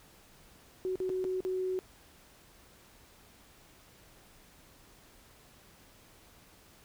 sine tone with dropouts, 372.1 Hz, F#4, 10 cents sharp, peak -30 dBFS, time 0.85-1.79 s, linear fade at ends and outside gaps 0 ms, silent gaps 0.956-1.002 / 1.093-1.1 / 1.242-1.249 / 1.405-1.45 s, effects pink hiss -59 dBFS RMS until 6.84 s

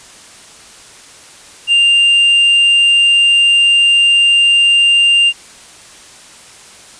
triangle tone, 2794 Hz, F7, in tune, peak -5 dBFS, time 1.67-5.33 s, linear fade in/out 50 ms, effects white hiss -38 dBFS RMS until 6.99 s + resampled to 22050 Hz

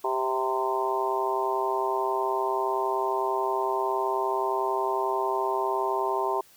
harmonic tone with a mistuned harmonic, 130.81 Hz, C3, in tune, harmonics 3 / 4 / 5 / 6 / 7 / 8, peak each -29 / -41 / -32 / -34 / -29 / -31 dBFS, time 0.04-6.41 s, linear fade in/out 5 ms, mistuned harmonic 8, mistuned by -19 cents, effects white hiss -56 dBFS RMS until 6.56 s

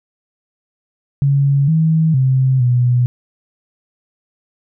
sine tone with pitch steps, 139.8 / 160.1 / 131.3 / 123.3 Hz, C#3 / D#3 / C3 / B2, +15 / +50 / +6 / -2 cents, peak -10 dBFS, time 1.22-3.06 s, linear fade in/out 0 ms, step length 460 ms, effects none

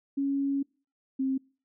sine tone pair in turn, 277.2 / 265.8 Hz, C#4 / C4, 0 / +27 cents, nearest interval minor second, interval 73 cents, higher first, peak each -25 dBFS, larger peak neither, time 0.17-0.63 / 1.19-1.38 s, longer first, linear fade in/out 10 ms, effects noise-tail reverb RT60 0.4 s tail -26 dB re dry

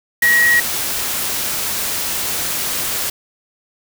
sine tone in noise, 1904 Hz, A#6, 36 cents sharp, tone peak -10 dBFS, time 0.22-0.6 s, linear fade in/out 5 ms, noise white, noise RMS -21 dBFS, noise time 0.22-3.1 s, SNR +8 dB, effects none

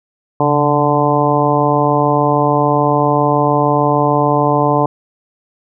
harmonic tone with a mistuned harmonic, 146.83 Hz, D3, in tune, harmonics 1 / 2 / 3 / 4 / 5 / 6 / 7, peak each -18 / -18 / -18 / -18 / -18 / -18 / -18 dBFS, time 0.4-4.86 s, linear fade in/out 2 ms, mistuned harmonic 1, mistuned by -74 cents, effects none

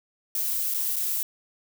violet noise with dropouts, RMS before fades -27 dBFS, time 0.35-1.23 s, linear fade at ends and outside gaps 2 ms, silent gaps 0.74-0.744 / 0.96-0.964 s, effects none

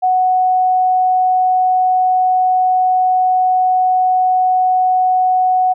sine tone, 740 Hz, F#5, in tune, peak -10 dBFS, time 0.02-5.74 s, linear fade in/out 20 ms, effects none

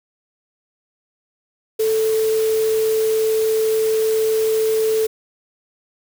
sine tone in noise, 440 Hz, A4, in tune, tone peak -15 dBFS, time 1.79-5.07 s, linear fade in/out 10 ms, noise white, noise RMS -31 dBFS, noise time 1.79-5.07 s, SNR +13 dB, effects none

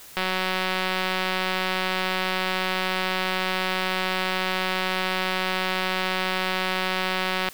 click train, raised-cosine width 0.3 ms, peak -9 dBFS, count 1362, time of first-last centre 0.17-7.487 s, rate 186 Hz, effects white hiss -45 dBFS RMS until 7.53 s

